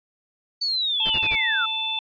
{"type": "linear sweep", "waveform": "sine", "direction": "down", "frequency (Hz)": [4549, 1289], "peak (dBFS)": -21, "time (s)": [0.61, 1.66], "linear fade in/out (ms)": 10}
{"type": "harmonic tone", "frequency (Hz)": 880, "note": "A5", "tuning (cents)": 0, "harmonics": [1, 3, 4], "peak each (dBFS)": [-33, -31, -25], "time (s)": [1, 1.99], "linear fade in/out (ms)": 2}
{"type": "noise bursts", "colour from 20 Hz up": "pink", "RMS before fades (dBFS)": -32, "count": 4, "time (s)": [1.05, 1.358], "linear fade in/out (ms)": 10, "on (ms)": 53, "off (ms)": 32}
{"effects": ["resampled to 11025 Hz"]}